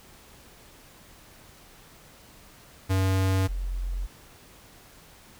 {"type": "tone pair in turn", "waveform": ["square", "sine"], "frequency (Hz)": [95, 44.45], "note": ["F#2", "F1"], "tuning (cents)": [46, 31], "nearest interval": "octave + minor second", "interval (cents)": 1315, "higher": "first", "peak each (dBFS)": [-22, -27], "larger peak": "first", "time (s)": [[2.89, 3.48], [3.48, 4.07]], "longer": "neither", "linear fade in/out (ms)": 20, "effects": ["pink hiss -52 dBFS RMS until 5.39 s"]}